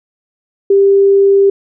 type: tone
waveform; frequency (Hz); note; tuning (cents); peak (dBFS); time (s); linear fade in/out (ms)
sine; 395.3; G4; +15; -5; 0.7-1.5; 5
effects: none